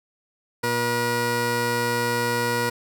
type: tone pair together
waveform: 15% pulse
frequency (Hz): 120 / 480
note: B2 / B4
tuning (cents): -49 / -49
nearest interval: 2 octaves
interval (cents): 2400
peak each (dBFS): -21 / -17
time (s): 0.63-2.7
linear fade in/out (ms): 10
effects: none